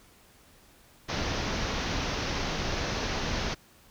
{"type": "low-pass noise", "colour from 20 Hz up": "pink", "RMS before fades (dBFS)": -31, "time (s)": [1.08, 3.55], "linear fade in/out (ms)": 20, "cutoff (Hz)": 6300, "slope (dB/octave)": 96, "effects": ["pink hiss -58 dBFS RMS until 3.9 s"]}